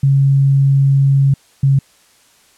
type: tone pair in turn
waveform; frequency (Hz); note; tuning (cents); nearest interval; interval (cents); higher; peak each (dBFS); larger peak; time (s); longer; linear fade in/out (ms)
sine; 137.6 / 137.01; C#3 / C#3; -12 / -20; unison; 8; first; -8; neither; 0.03-1.34 / 1.63-1.79; first; 5
effects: white hiss -51 dBFS RMS until 2.57 s + low-pass 10000 Hz 12 dB/octave